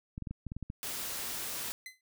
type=clicks; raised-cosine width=5 ms; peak=-26 dBFS; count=9; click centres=0.179 / 0.223 / 0.272 / 0.31 / 0.467 / 0.519 / 0.566 / 0.627 / 0.701 s
type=noise; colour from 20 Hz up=white; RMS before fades=-38 dBFS; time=0.83-1.72 s; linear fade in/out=0 ms
type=tone with exponential decay; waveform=sawtooth; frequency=2037 Hz; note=C7; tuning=47 cents flat; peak=-36 dBFS; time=1.86-2.01 s; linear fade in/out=2 ms; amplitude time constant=31 ms
effects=none